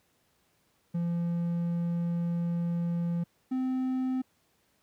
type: tone pair in turn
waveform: triangle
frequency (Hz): 171.2 / 258.3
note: F3 / C4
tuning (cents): -34 / -22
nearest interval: perfect fifth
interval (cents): 712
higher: second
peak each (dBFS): -25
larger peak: neither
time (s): 0.94-3.24 / 3.51-4.22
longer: first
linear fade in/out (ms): 10
effects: pink hiss -70 dBFS RMS until 4.82 s + high-pass 80 Hz 12 dB/octave